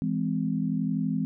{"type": "chord", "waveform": "sine", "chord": "E augmented", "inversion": "none", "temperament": "just", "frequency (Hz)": [164.81, 206, 257.5], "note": ["E3", "G#3", "B#3"], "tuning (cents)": [0, -14, -28], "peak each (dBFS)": -29, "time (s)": [0.02, 1.25], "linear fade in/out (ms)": 0, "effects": []}